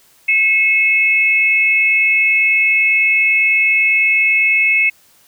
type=tone pair together; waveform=sine; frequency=2178 / 2590 Hz; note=C#7 / E7; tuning=-31 / -31 cents; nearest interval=minor third; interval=300 cents; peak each=-13 dBFS; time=0.28-4.9 s; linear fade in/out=10 ms; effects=white hiss -51 dBFS RMS until 5.27 s